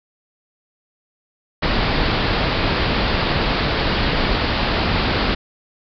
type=low-pass noise; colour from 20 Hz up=pink; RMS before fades=-19 dBFS; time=1.62-5.35 s; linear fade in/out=10 ms; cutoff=4900 Hz; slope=96 dB/octave; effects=none